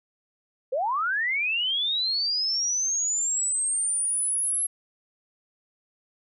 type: linear sweep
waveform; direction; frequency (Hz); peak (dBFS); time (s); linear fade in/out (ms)
sine; up; 480 to 11175; -23; 0.72-4.67; 10
effects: none

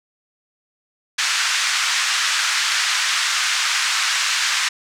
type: band-pass noise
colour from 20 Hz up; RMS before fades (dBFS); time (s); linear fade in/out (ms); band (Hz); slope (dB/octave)
pink; -20; 1.18-4.69; 10; 1300 to 7400; 24
effects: none

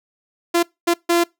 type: tone bursts at uneven times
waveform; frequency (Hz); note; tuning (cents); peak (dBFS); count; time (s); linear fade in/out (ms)
sawtooth; 342.8; F4; -32; -10; 3; 0.54-0.63 / 0.87-0.94 / 1.09-1.24; 10
effects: noise-tail reverb RT60 0.2 s tail -24 dB re dry

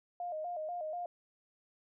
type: tone with vibrato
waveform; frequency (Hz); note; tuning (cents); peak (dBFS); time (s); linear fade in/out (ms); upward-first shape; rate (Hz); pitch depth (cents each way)
sine; 662; E5; +7; -36; 0.2-1.06; 2; square; 4.1; 110
effects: none

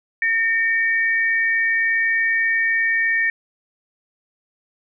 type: tone pair together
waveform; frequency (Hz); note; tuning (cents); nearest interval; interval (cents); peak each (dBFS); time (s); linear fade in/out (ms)
sine; 1820.4 / 2277; A#6 / C#7; -42 / +46; major third; 388; -17 / -23; 0.22-3.3; 2
effects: none

